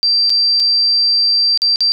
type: tone with dropouts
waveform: sine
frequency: 4699 Hz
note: D8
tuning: in tune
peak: -10 dBFS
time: 0.03-1.92 s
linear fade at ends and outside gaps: 0 ms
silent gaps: 0.296-0.302 / 0.599-0.602 / 1.575-1.619 / 1.759-1.806 s
effects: none